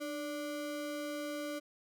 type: ring-modulated tone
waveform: square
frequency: 440 Hz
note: A4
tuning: in tune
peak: -35 dBFS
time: 0-1.6 s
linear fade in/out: 20 ms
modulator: 140 Hz
effects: none